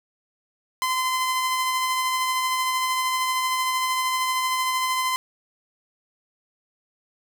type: tone with tremolo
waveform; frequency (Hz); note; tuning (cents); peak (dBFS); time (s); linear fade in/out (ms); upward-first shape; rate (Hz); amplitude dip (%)
sawtooth; 1029; C6; -29; -17; 0.82-5.16; 0; sine; 13; 25
effects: none